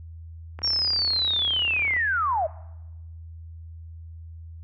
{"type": "click train", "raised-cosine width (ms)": 0.5, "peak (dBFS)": -23, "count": 49, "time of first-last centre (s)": [0.59, 1.965], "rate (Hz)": 34.9}
{"type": "linear sweep", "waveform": "sine", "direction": "down", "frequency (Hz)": [5588, 595], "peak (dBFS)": -21, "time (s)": [0.63, 2.47], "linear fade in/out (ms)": 10}
{"effects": ["noise-tail reverb RT60 1.0 s tail -21 dB re dry", "added 82 Hz sine -38 dBFS peak until 4.63 s"]}